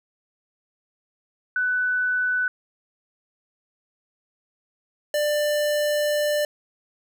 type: tone pair in turn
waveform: sine / square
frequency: 1495 / 593.3 Hz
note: F#6 / D5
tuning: +17 / +18 cents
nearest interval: octave + major third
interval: 1599 cents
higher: first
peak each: -20 / -21 dBFS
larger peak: first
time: 1.56-2.48 / 5.14-6.45 s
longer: second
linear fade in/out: 2 ms
effects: none